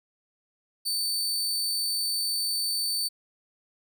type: tone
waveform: sawtooth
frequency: 4546 Hz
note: C#8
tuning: 43 cents sharp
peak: -23 dBFS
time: 0.85-3.09 s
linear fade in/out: 20 ms
effects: none